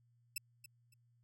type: tone with echo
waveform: 10% pulse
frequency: 2637 Hz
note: E7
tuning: in tune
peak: -28 dBFS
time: 0.36-0.38 s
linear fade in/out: 5 ms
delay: 280 ms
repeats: 2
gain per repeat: -13 dB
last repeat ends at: 0.94 s
effects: added 119 Hz sine -69 dBFS peak until 1.23 s